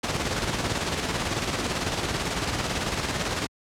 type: noise with tremolo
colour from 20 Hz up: pink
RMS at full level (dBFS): -25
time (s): 0.03-3.47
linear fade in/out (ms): 10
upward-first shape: square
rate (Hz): 18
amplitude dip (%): 40
effects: high-pass 60 Hz 12 dB/octave + low-pass 7000 Hz 12 dB/octave